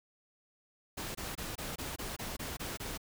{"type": "noise bursts", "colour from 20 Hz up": "pink", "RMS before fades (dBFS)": -40, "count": 10, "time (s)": [0.97, 2.977], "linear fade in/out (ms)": 10, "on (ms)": 180, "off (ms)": 23, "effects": []}